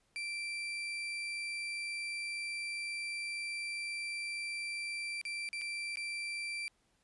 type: tone with dropouts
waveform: 35% pulse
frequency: 2349 Hz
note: D7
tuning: in tune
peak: -35 dBFS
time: 0.16-6.68 s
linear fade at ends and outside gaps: 0 ms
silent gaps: 5.214-5.252 / 5.489-5.53 / 5.613-5.617 / 5.957-5.971 s
effects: pink hiss -74 dBFS RMS until 7.03 s + resampled to 24000 Hz

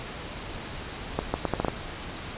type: accelerating click train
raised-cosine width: 1 ms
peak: -10 dBFS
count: 7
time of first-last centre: 1.19-1.683 s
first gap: 150 ms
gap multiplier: 0.75
effects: pink hiss -37 dBFS RMS until 2.37 s + resampled to 8000 Hz

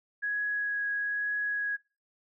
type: tone with vibrato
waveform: sine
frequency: 1665 Hz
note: G#6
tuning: 4 cents sharp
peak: -28 dBFS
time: 0.22-1.77 s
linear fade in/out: 20 ms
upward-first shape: triangle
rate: 1.1 Hz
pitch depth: 10 cents each way
effects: noise-tail reverb RT60 0.3 s tail -21 dB re dry

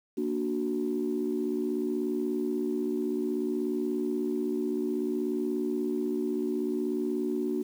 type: chord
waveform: sine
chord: Bb augmented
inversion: none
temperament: equal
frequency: 233.1 / 293.7 / 370 Hz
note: Bb3 / D4 / F#4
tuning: 0 / 0 / 0 cents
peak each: -32 / -31 / -30 dBFS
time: 0.17-7.63 s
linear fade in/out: 10 ms
effects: tanh soft clip ceiling -19 dBFS + 9-bit

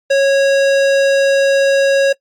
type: tone with hard clipping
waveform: sine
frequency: 550 Hz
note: C#5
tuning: 14 cents flat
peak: -11 dBFS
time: 0.1-2.13 s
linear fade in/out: 10 ms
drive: 17 dB
effects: noise-tail reverb RT60 0.1 s tail -23 dB re dry + AAC 64 kbps

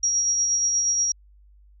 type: tone with tremolo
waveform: sine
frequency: 5670 Hz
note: F8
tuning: 25 cents sharp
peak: -18 dBFS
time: 0.03-1.12 s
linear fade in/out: 5 ms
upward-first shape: sine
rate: 8.4 Hz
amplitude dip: 30%
effects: added 50 Hz sine -50 dBFS peak until 1.8 s

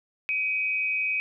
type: tone pair together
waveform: sine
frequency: 2300 / 2511 Hz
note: D7 / D#7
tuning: -37 / +15 cents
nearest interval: major second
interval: 152 cents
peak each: -30 / -25 dBFS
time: 0.29-1.2 s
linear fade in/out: 0 ms
effects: none

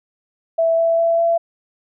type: tone with pitch steps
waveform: sine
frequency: 659.3 / 663.9 / 668.5 / 673.2 Hz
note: E5 / E5 / E5 / E5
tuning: 0 / +12 / +24 / +36 cents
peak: -13 dBFS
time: 0.58-1.38 s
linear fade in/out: 10 ms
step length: 200 ms
effects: none

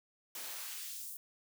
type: noise with high-pass filter sweep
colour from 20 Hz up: white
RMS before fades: -44 dBFS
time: 0.35-1.17 s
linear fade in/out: 2 ms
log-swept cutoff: 230 to 11000 Hz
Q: 0.73
effects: none

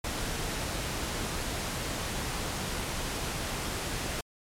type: noise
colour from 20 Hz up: pink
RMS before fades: -33 dBFS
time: 0.04-4.21 s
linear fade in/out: 5 ms
effects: low-pass 11000 Hz 12 dB/octave + MP3 96 kbps

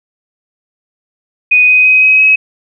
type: tone with pitch steps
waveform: sine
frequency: 2489 / 2505 / 2521 / 2537 / 2553 Hz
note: D#7 / D#7 / D#7 / D#7 / D#7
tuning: 0 / +11 / +22 / +33 / +44 cents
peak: -4 dBFS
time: 1.51-2.36 s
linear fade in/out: 10 ms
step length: 170 ms
effects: none

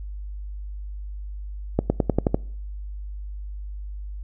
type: accelerating click train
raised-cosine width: 2 ms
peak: -5 dBFS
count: 7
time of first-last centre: 1.79-2.345 s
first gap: 110 ms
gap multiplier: 0.93
effects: noise-tail reverb RT60 0.6 s tail -25 dB re dry + added 50 Hz sine -31 dBFS peak until 4.23 s

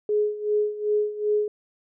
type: tone with tremolo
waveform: sine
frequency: 420 Hz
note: G#4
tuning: 19 cents sharp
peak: -18 dBFS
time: 0.09-1.48 s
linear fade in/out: 2 ms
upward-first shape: sine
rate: 2.6 Hz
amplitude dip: 80%
effects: none

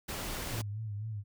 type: noise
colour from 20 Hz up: pink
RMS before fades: -38 dBFS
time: 0.08-0.62 s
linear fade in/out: 10 ms
type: tone with vibrato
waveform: sine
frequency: 106.4 Hz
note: G#2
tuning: 42 cents sharp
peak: -35 dBFS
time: 0.5-1.24 s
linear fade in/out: 50 ms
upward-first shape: sine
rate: 3.9 Hz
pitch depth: 83 cents each way
effects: none

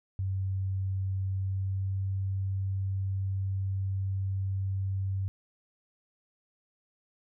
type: tone with pitch glide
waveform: sine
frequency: 95.7 to 96.48 Hz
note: G2 to G2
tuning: -41 to -27 cents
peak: -28 dBFS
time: 0.19-5.28 s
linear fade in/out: 0 ms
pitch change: +14 cents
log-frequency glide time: 1.31-2.02 s
effects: none

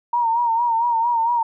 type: tone with vibrato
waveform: sine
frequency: 932.3 Hz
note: A#5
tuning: in tune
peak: -16 dBFS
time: 0.13-1.43 s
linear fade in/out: 5 ms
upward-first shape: sine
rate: 4.4 Hz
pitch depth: 61 cents each way
effects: none

